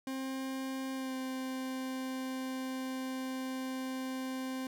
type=tone with pitch glide; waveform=40% pulse; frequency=264.8 to 260.7 Hz; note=C4 to C4; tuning=+21 to -6 cents; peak=-35 dBFS; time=0.07-4.67 s; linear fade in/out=2 ms; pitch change=-27 cents; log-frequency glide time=0.94-1.14 s; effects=none